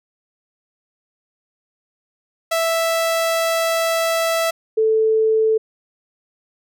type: tone pair in turn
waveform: sawtooth / sine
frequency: 659.3 / 440 Hz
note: E5 / A4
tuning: 0 / 0 cents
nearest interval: perfect fifth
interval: 700 cents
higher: first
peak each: -13 dBFS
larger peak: neither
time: 2.51-4.51 / 4.77-5.58 s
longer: first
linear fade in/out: 10 ms
effects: none